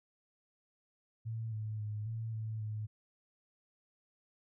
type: tone with pitch steps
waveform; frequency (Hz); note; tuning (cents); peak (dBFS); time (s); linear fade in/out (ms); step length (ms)
sine; 112.8 / 108.1 / 105.8 / 112.8 / 110 / 107.4; A2 / A2 / G#2 / A2 / A2 / A2; +44 / -30 / +33 / +44 / 0 / -41; -36; 1.25-2.87; 20; 270
effects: none